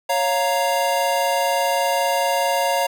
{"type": "chord", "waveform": "square", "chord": "Bb minor", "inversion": "first", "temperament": "equal", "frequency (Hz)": [554.4, 698.5, 932.3], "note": ["Db5", "F5", "Bb5"], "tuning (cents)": [0, 0, 0], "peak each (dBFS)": -23, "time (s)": [0.09, 2.87], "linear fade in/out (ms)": 10, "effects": []}